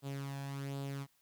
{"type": "tone with flanger", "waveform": "sawtooth", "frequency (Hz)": 138.59, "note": "C#3", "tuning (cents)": 0, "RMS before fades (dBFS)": -41, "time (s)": [0.02, 1.07], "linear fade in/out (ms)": 50, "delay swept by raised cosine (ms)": [0.24, 1.21], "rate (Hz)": 1.3, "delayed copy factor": 0.55, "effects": ["white hiss -73 dBFS RMS until 1.21 s"]}